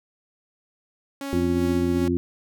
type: tone with tremolo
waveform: sawtooth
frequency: 277.2 Hz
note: C#4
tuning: in tune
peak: -25 dBFS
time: 1.21-2.08 s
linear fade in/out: 2 ms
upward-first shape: sine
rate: 2.6 Hz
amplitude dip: 40%
type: harmonic tone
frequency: 87.31 Hz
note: F2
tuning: in tune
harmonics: 1 / 2 / 3 / 4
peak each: -28 / -29 / -23 / -24 dBFS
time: 1.33-2.17 s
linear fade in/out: 0 ms
effects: none